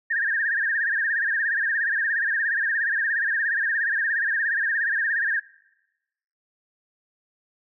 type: tone with vibrato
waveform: sine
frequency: 1718 Hz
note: A6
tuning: 42 cents flat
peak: -21 dBFS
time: 0.1-5.4 s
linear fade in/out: 10 ms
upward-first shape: sine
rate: 17 Hz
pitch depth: 140 cents each way
effects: noise-tail reverb RT60 1.0 s tail -21 dB re dry